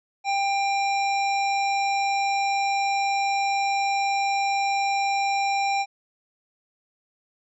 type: harmonic tone with a mistuned harmonic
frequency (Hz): 793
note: G5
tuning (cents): +20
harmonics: 1 / 3 / 5 / 7 / 9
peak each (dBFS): -22 / -28 / -38 / -36 / -41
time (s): 0.24-5.86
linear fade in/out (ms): 50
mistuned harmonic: 9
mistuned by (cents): +31
effects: none